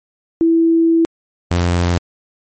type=tone pair in turn; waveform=sine / sawtooth; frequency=330 / 87.41 Hz; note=E4 / F2; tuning=+2 / +2 cents; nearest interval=octave + major seventh; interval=2300 cents; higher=first; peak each=-9 dBFS; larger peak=neither; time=0.41-1.05 / 1.51-1.98 s; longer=first; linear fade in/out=0 ms; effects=MP3 32 kbps

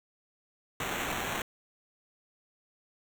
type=noise with sample-and-hold; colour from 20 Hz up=blue; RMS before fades=-34 dBFS; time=0.8-1.42 s; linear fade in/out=2 ms; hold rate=4900 Hz; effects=none

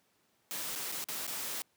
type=noise with dropouts; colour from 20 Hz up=white; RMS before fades=-38 dBFS; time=0.51-1.62 s; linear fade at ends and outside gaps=0 ms; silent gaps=0.753-0.758 / 0.917-0.922 / 1.041-1.086 / 1.267-1.277 s; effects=pink hiss -72 dBFS RMS until 1.76 s + high-pass 150 Hz 12 dB/octave

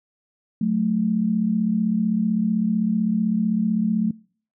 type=tone pair together; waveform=sine; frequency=183.56 / 219.3 Hz; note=F#3 / A3; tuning=-14 / -6 cents; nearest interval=minor third; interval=308 cents; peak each=-23 / -20 dBFS; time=0.61-4.11 s; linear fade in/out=5 ms; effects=noise-tail reverb RT60 0.5 s tail -25 dB re dry

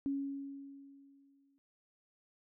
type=tone with exponential decay; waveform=sine; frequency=277.2 Hz; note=C#4; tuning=in tune; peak=-31 dBFS; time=0.06-1.58 s; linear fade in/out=0 ms; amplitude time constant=330 ms; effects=none

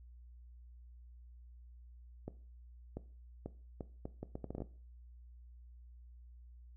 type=accelerating click train; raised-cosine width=2 ms; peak=-28 dBFS; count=13; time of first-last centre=2.28-4.62 s; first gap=690 ms; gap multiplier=0.71; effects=noise-tail reverb RT60 0.4 s tail -17 dB re dry + added 60 Hz sine -53 dBFS peak until 6.76 s

